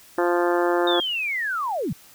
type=harmonic tone; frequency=174.61 Hz; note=F3; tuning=in tune; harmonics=2 / 3 / 4 / 5 / 6 / 7 / 8 / 9 / 10; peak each=-21 / -25 / -27 / -29 / -31 / -32 / -33 / -34 / -35 dBFS; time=0.18-1 s; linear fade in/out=2 ms
type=linear sweep; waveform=sine; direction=down; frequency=3713 to 110 Hz; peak=-23 dBFS; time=0.87-1.93 s; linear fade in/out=5 ms
effects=white hiss -50 dBFS RMS until 2.14 s